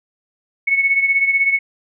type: beating tone pair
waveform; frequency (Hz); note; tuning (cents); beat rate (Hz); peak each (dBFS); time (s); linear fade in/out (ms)
sine; 2205 / 2221; C#7 / C#7; -10 / +3; 16; -14 / -20; 0.67-1.59; 10
effects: none